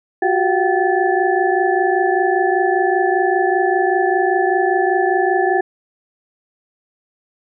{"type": "tone cluster", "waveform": "sine", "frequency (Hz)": [360.8, 385.9, 705, 768, 1738], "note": ["F#4", "G4", "F5", "G5", "A6"], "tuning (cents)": [-44, -27, 16, -36, -22], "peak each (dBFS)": [-18, -20, -23, -18, -22], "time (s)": [0.22, 5.61], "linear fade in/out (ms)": 5, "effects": []}